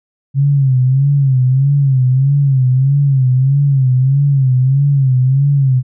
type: tone with vibrato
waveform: sine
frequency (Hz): 134.6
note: C3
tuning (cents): +49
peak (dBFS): -8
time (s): 0.34-5.83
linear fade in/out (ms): 50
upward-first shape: sine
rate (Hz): 1.6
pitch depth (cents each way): 100
effects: none